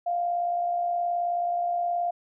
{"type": "tone with amplitude modulation", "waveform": "sine", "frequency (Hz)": 698.5, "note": "F5", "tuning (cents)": 0, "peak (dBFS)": -22, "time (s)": [0.06, 2.11], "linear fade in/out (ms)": 10, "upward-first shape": "sine", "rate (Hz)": 58.9, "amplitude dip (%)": 40, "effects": []}